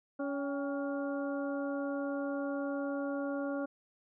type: harmonic tone with a mistuned harmonic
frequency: 281.2 Hz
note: C#4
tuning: 25 cents sharp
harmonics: 1 / 2 / 3 / 4 / 5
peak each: -35 / -37 / -47 / -48 / -45 dBFS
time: 0.19-3.66 s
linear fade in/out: 10 ms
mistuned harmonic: 3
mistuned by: -81 cents
effects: none